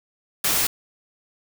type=noise; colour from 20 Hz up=white; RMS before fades=-21 dBFS; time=0.44-0.67 s; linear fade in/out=5 ms; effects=none